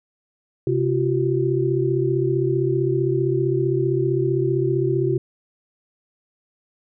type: tone cluster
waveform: sine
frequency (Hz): 132.1 / 346.2 / 381.6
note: C3 / F4 / G4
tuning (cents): +17 / -15 / -47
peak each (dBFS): -22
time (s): 0.67-5.18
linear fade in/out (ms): 2
effects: none